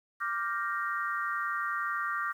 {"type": "chord", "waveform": "sine", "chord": "G minor seventh", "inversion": "second", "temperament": "equal", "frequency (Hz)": [1174.7, 1396.9, 1568, 1864.7], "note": ["D6", "F6", "G6", "Bb6"], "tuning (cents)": [0, 0, 0, 0], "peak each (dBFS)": [-33, -35, -38, -37], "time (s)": [0.2, 2.33], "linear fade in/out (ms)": 20, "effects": ["10-bit"]}